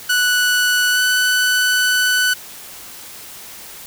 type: tone with pitch glide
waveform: sawtooth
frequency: 1480 to 1495.5 Hz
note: F#6 to F#6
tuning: 0 to +18 cents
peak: -10 dBFS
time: 0.09-2.34 s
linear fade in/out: 10 ms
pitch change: +18 cents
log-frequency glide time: 0.91-1 s
effects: white hiss -36 dBFS RMS until 3.86 s